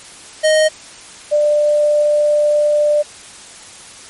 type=tone pair in turn; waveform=square / sine; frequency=622.3 / 594.1 Hz; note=D#5 / D5; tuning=0 / +20 cents; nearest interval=minor second; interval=80 cents; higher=first; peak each=-10 dBFS; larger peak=neither; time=0.43-0.69 / 1.31-3.03 s; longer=second; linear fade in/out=20 ms; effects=white hiss -37 dBFS RMS until 4.09 s + MP3 48 kbps